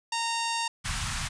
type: harmonic tone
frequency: 923 Hz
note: A#5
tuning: 17 cents flat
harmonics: 1 / 2 / 3 / 4 / 5 / 6 / 7 / 8 / 9 / 10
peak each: -30 / -38 / -35 / -37 / -37 / -39 / -42 / -42 / -44 / -44 dBFS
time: 0.12-0.68 s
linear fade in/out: 5 ms
type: band-stop noise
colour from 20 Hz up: pink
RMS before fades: -31 dBFS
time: 0.84-1.29 s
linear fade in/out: 20 ms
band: 170 to 960 Hz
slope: 24 dB/octave
effects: resampled to 22050 Hz